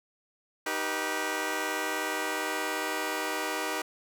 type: chord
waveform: 10% pulse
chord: Eb augmented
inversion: none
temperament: just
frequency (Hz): 311.1 / 388.9 / 486.1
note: Eb4 / G4 / B4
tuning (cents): 0 / -14 / -28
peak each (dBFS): -26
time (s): 0.66-3.82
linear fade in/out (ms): 5
effects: none